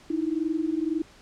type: tone pair together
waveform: sine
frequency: 307.7 / 329.6 Hz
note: D#4 / E4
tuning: -19 / 0 cents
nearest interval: minor second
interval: 119 cents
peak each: -27 dBFS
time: 0.1-1.02 s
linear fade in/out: 5 ms
effects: pink hiss -53 dBFS RMS until 1.21 s + low-pass 7000 Hz 12 dB/octave